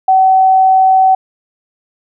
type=tone; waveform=sine; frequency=759 Hz; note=F#5; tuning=44 cents sharp; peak=-5 dBFS; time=0.08-1.15 s; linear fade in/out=5 ms; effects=none